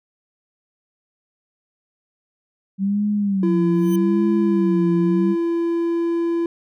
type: tone with vibrato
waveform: sine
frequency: 191 Hz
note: G3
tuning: 45 cents flat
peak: -17 dBFS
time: 2.78-5.36 s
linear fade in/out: 50 ms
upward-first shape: sine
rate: 0.81 Hz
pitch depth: 150 cents each way
type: tone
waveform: triangle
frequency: 337.6 Hz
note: E4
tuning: 41 cents sharp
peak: -16 dBFS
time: 3.43-6.46 s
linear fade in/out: 2 ms
type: tone with exponential growth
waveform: 5% pulse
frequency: 3049 Hz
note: G7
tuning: 49 cents flat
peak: -23 dBFS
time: 3.69-3.96 s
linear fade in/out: 5 ms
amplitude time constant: 57 ms
effects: none